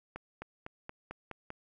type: accelerating click train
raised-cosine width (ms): 0.5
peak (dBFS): -26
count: 7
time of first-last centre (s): 0.16-1.504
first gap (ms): 260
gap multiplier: 0.94
effects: none